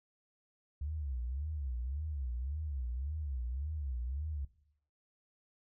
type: tone with vibrato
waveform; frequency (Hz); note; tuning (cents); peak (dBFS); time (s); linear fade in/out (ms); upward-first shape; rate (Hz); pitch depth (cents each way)
sine; 68.4; C#2; -23; -35; 0.81-4.45; 5; sine; 1.8; 230
effects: noise-tail reverb RT60 0.7 s tail -17 dB re dry